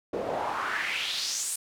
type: noise with band-pass filter sweep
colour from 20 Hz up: pink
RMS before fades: -31 dBFS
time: 0.13-1.56 s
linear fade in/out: 5 ms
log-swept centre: 410 to 9500 Hz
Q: 3.4
effects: none